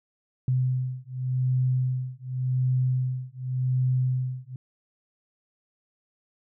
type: beating tone pair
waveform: sine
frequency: 127.6 / 128.48 Hz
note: C3 / C3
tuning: -43 / -31 cents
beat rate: 0.88 Hz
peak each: -26 dBFS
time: 0.48-4.56 s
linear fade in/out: 2 ms
effects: none